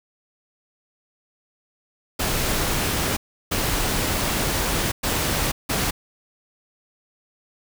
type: noise bursts at uneven times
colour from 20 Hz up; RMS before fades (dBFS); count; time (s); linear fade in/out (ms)
pink; -23; 4; 2.19-3.17 / 3.51-4.92 / 5.03-5.52 / 5.69-5.91; 10
effects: none